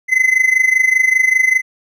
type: tone with amplitude modulation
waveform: triangle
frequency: 2042 Hz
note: C7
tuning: 43 cents flat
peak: -5 dBFS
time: 0.08-1.62 s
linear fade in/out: 50 ms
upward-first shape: sine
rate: 25.1 Hz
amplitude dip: 80%
effects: none